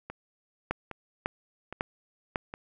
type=two click trains; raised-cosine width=0.5 ms; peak=-13 / -23 dBFS; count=4 / 4; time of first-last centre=0.71-2.358 / 0.1-2.539 s; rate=1.82 / 1.23 Hz; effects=none